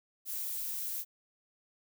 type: noise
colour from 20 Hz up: violet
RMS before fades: -37 dBFS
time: 0.25-1.05 s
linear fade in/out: 50 ms
effects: none